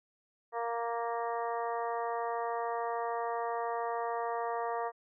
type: harmonic tone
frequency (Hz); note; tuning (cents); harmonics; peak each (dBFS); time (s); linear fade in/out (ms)
233.1; A#3; 0; 2 / 3 / 4 / 5 / 6 / 7 / 8; -37 / -36 / -38 / -40 / -53 / -52 / -47; 0.52-4.92; 50
effects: none